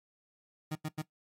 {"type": "tone bursts", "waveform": "30% pulse", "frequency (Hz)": 154.6, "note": "D#3", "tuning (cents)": -11, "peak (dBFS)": -30, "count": 3, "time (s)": [0.71, 1.021], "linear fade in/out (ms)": 10, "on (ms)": 45, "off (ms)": 88, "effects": ["noise-tail reverb RT60 0.1 s tail -17 dB re dry", "MP3 64 kbps"]}